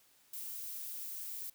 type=noise; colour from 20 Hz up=violet; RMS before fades=-43 dBFS; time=0.33-1.5 s; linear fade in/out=5 ms; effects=white hiss -67 dBFS RMS until 1.54 s